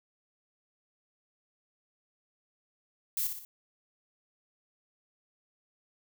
violet noise with echo, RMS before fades -31 dBFS, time 3.17-3.27 s, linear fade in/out 2 ms, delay 60 ms, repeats 3, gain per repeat -6 dB, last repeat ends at 3.45 s, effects none

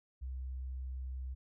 sine tone, 64.7 Hz, C2, 19 cents flat, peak -37 dBFS, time 0.21-1.35 s, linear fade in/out 20 ms, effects tanh soft clip ceiling -34 dBFS

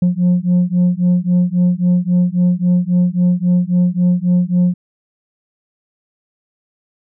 sine beating tone pair, 176.6 / 180.3 Hz, F3 / F#3, +20 / -45 cents, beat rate 3.7 Hz, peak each -12 dBFS, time 0.02-4.74 s, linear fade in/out 5 ms, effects tanh soft clip ceiling -8 dBFS

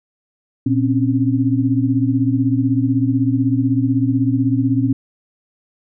sine tone cluster, 118 / 260.8 / 276.8 Hz, A#2 / C4 / C#4, +22 / -5 / -2 cents, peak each -18 dBFS, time 0.66-4.93 s, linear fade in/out 5 ms, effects none

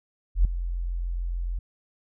sine tone with ADSR envelope, 43.45 Hz, F1, 8 cents flat, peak -13 dBFS, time 0.35-1.59 s, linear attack 98 ms, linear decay 4 ms, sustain -13 dB, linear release 6 ms, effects none

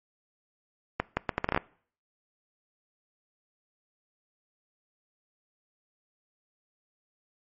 accelerating click train, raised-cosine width 0.5 ms, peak -10 dBFS, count 10, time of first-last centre 1-1.576 s, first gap 170 ms, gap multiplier 0.72, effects noise-tail reverb RT60 0.5 s tail -22 dB re dry + MP3 32 kbps

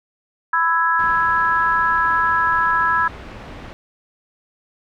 sine chord, E major, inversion second, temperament equal with one note detuned, 997.5 / 1318.5 / 1661.2 Hz, B5 / E6 / G#6, +17 / 0 / 0 cents, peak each -19 dBFS, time 0.53-3.08 s, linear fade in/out 5 ms
pink low-pass noise, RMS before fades -36 dBFS, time 0.99-3.73 s, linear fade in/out 0 ms, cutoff 2400 Hz, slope 12 dB/octave
effects none

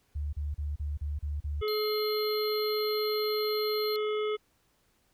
sine tone bursts, 73.42 Hz, D2, in tune, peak -30 dBFS, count 7, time 0.15-1.62 s, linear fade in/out 10 ms, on 180 ms, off 35 ms
harmonic tone, 425.8 Hz, G#4, 43 cents sharp, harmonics 1 / 3 / 5 / 7 / 8, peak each -28 / -38 / -42 / -45 / -46 dBFS, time 1.61-4.37 s, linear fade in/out 20 ms
square tone, 4186 Hz, C8, in tune, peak -35 dBFS, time 1.68-3.96 s, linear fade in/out 0 ms
effects pink hiss -70 dBFS RMS until 5.13 s

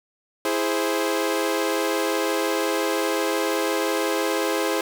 sawtooth chord, E augmented, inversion none, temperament equal, 329.6 / 415.3 / 523.3 Hz, E4 / G#4 / B#4, 0 / 0 / 0 cents, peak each -22 dBFS, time 0.45-4.81 s, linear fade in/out 2 ms, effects 8-bit

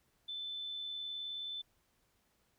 sine tone with amplitude modulation, 3520 Hz, A7, in tune, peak -38 dBFS, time 0.28-1.62 s, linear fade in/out 10 ms, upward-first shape sine, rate 79.2 Hz, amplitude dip 25%, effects pink hiss -75 dBFS RMS until 2.58 s

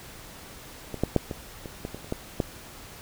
clicks, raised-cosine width 2 ms, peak -19 / -9 / -6 / -18 / -23 / -18 / -22 / -30 / -14 / -10 dBFS, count 10, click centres 0.943 / 1.036 / 1.163 / 1.312 / 1.658 / 1.851 / 1.946 / 2.045 / 2.124 / 2.402 s, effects pink hiss -45 dBFS RMS until 3.01 s

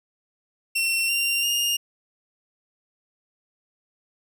sawtooth tone with pitch steps, 2714 / 2771 / 2829 Hz, E7 / F7 / F7, +50 / -14 / +22 cents, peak -18 dBFS, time 0.75-1.77 s, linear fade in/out 10 ms, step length 340 ms, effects none

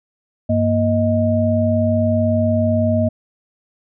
sine tone cluster, 98.7 / 234.7 / 626 Hz, G2 / A#3 / D#5, +12 / +12 / +10 cents, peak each -18 dBFS, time 0.49-3.09 s, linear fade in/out 10 ms, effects none

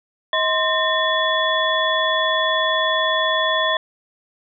sine tone cluster, 636 / 1040 / 1817 / 3416 Hz, D#5 / C6 / A#6 / G#7, +38 / -11 / -45 / +48 cents, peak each -22 dBFS, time 0.33-3.77 s, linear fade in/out 2 ms, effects none

